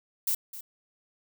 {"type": "noise with echo", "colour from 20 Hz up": "violet", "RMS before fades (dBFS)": -27, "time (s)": [0.27, 0.35], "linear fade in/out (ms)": 5, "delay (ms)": 260, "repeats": 1, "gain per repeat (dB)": -14, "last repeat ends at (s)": 0.61, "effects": []}